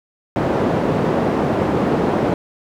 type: band-pass noise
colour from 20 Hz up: white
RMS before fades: -18 dBFS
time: 0.36-2.34 s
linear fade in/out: 0 ms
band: 120 to 510 Hz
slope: 12 dB/octave
effects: none